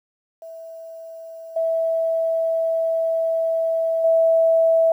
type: tone with level steps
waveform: sine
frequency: 655 Hz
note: E5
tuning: 11 cents flat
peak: -34 / -18 / -13 dBFS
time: 0.42-4.92 s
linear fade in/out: 2 ms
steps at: 1.56 / 4.04 s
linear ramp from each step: 5 ms
effects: 9-bit